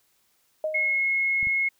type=tone with exponential decay; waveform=sine; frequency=622.3 Hz; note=D#5; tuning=in tune; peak=-22 dBFS; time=0.64-1.09 s; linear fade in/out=2 ms; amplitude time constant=97 ms
type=tone; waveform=sine; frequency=2169 Hz; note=C#7; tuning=38 cents flat; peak=-21 dBFS; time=0.74-1.69 s; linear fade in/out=10 ms
type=clicks; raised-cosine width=5 ms; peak=-29 dBFS; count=2; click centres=1.429 / 1.471 s
effects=white hiss -67 dBFS RMS until 1.79 s